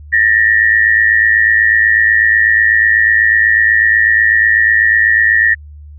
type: tone pair together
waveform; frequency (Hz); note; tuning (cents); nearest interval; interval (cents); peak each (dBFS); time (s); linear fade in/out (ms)
sine; 1783.9 / 1892; A6 / A#6; +23 / +25; minor second; 102; -10; 0.12-5.55; 20
effects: added 74 Hz sine -31 dBFS peak until 5.98 s